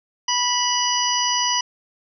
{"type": "harmonic tone", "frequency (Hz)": 981, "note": "B5", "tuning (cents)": -12, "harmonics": [1, 2, 3, 5, 6], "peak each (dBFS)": [-23, -30, -24, -25, -24], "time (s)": [0.28, 1.61], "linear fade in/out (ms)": 5, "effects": []}